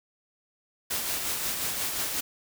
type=noise with tremolo; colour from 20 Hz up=white; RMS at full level=-29 dBFS; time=0.9-2.21 s; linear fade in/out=10 ms; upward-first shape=sine; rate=5.6 Hz; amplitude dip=35%; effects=none